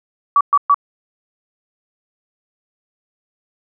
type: tone bursts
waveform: sine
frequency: 1144 Hz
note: D6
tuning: 46 cents flat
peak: -8 dBFS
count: 3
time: 0.36-0.744 s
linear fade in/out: 2 ms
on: 48 ms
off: 120 ms
effects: none